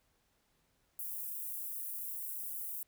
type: high-pass noise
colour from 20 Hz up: white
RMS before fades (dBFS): -41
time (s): 0.99-2.83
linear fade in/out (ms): 2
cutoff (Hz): 11000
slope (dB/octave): 24
effects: pink hiss -75 dBFS RMS until 2.87 s